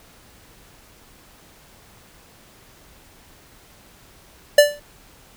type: tone with exponential decay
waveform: square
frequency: 585 Hz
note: D5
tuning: 7 cents flat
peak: -5 dBFS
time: 4.58-4.8 s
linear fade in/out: 5 ms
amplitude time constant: 46 ms
effects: pink hiss -50 dBFS RMS until 5.36 s